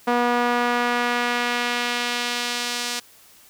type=tone with band-pass filter sweep; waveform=sawtooth; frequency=241.7 Hz; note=B3; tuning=37 cents flat; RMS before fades=-23 dBFS; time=0.07-3 s; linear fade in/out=10 ms; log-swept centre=900 to 5500 Hz; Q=0.87; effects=white hiss -51 dBFS RMS until 3.49 s